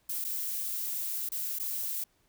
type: noise with dropouts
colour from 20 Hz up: violet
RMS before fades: -34 dBFS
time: 0.09-2.04 s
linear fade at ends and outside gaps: 5 ms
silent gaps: 0.243-0.247 / 1.29-1.318 / 1.588-1.597 s
effects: pink hiss -70 dBFS RMS until 2.28 s